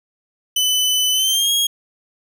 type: tone with pitch glide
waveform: sawtooth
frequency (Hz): 3008 to 3280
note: F#7 to G#7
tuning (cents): +28 to -22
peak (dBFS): -12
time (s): 0.56-1.67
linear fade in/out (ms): 5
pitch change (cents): +150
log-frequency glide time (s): 1.13-1.51
effects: none